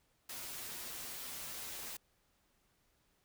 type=noise with comb filter; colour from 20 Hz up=white; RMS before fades=-45 dBFS; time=0.29-1.97 s; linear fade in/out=5 ms; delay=10 ms; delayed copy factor=-0.6; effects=pink hiss -75 dBFS RMS until 3.24 s